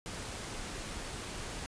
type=noise; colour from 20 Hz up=pink; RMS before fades=-41 dBFS; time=0.06-1.66 s; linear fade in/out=0 ms; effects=resampled to 22050 Hz